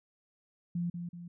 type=tone with echo; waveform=sine; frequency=173.2 Hz; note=F3; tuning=14 cents flat; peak=-30 dBFS; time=0.75-0.9 s; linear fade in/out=5 ms; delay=190 ms; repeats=2; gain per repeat=-6 dB; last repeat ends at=1.28 s; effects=none